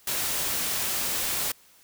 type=noise; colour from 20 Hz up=white; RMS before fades=-28 dBFS; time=0.07-1.52 s; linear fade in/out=5 ms; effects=white hiss -57 dBFS RMS until 1.83 s